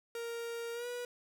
45% pulse tone with pitch glide, 466.2 to 486.8 Hz, A#4 to B4, 0 to -25 cents, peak -38 dBFS, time 0.15-1.05 s, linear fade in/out 2 ms, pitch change +75 cents, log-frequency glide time 0.73-0.87 s, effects 12-bit

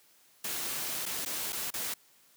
white noise with dropouts, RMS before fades -35 dBFS, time 0.44-1.94 s, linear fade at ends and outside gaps 5 ms, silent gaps 1.056-1.061 / 1.251-1.259 / 1.524-1.528 / 1.705-1.738 s, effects white hiss -63 dBFS RMS until 2.36 s + high-pass 100 Hz 12 dB/octave

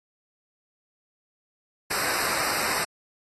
pink noise with comb filter, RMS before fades -27 dBFS, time 1.9-2.85 s, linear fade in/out 10 ms, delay 0.3 ms, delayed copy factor -1, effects AAC 32 kbps

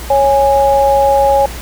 sine tone pair together, 552 / 827.1 Hz, C#5 / G#5, -7 / -7 cents, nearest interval perfect fifth, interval 700 cents, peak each -10 dBFS, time 0.1-1.46 s, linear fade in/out 5 ms, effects added 60 Hz sine -25 dBFS peak until 1.61 s + pink hiss -29 dBFS RMS until 1.61 s

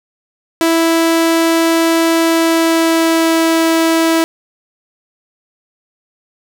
sawtooth tone with pitch glide, 329.6 to 327.1 Hz, E4 to E4, 0 to -13 cents, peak -6 dBFS, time 0.61-4.24 s, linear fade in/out 0 ms, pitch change -13 cents, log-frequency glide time 2.17-3.37 s, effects none

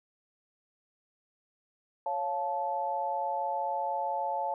sine chord, Db augmented, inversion none, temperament equal with one note detuned, 554.4 / 698.5 / 872.4 Hz, Db5 / F5 / A5, 0 / 0 / -15 cents, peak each -36 / -35 / -31 dBFS, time 2.06-4.54 s, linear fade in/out 2 ms, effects none

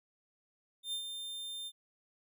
45% pulse tone with ADSR envelope, 3600 Hz, A7, 39 cents sharp, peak -34 dBFS, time 0.83-1.72 s, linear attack 97 ms, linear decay 91 ms, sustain -6 dB, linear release 50 ms, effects none

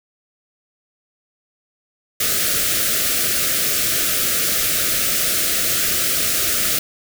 white band-stop noise, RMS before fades -19 dBFS, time 2.2-6.79 s, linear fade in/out 5 ms, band 700 to 1200 Hz, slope 96 dB/octave, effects none

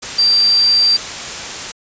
sine tone in noise, 4699 Hz, D8, in tune, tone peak -9 dBFS, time 0.18-0.97 s, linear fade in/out 10 ms, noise white, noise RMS -25 dBFS, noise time 0.02-1.72 s, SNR +13 dB, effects resampled to 16000 Hz

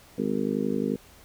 harmonic tone, 51.4 Hz, G#1, 17 cents flat, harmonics 3 / 4 / 5 / 6 / 7 / 8 / 9, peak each -37 / -29 / -29 / -38 / -34 / -33 / -33 dBFS, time 0.18-0.96 s, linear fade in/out 5 ms, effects pink hiss -53 dBFS RMS until 1.24 s

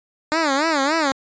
10% pulse tone with vibrato, 297.9 Hz, D4, 25 cents sharp, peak -9 dBFS, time 0.32-1.12 s, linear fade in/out 0 ms, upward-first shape sine, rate 3.5 Hz, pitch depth 180 cents each way, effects resampled to 16000 Hz

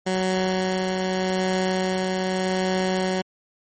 15% pulse tone with tremolo, 186.5 Hz, F#3, 14 cents sharp, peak -14 dBFS, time 0.06-3.22 s, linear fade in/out 10 ms, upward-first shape triangle, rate 0.83 Hz, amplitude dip 25%, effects MP3 32 kbps

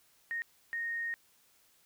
sine tone bursts at uneven times, 1856 Hz, A#6, 8 cents flat, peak -33 dBFS, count 2, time 0.31-0.42 / 0.73-1.14 s, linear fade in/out 0 ms, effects white hiss -67 dBFS RMS until 1.85 s

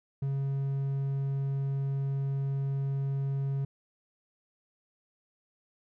triangle tone, 137.4 Hz, C#3, 15 cents flat, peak -26 dBFS, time 0.22-3.65 s, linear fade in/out 5 ms, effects none

